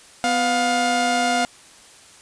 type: tone pair together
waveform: sawtooth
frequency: 249.6 / 708.4 Hz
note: B3 / F5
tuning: +19 / +24 cents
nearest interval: octave + tritone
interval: 1805 cents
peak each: -20 / -15 dBFS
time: 0.24-1.45 s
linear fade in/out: 0 ms
effects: white hiss -47 dBFS RMS until 2.21 s + resampled to 22050 Hz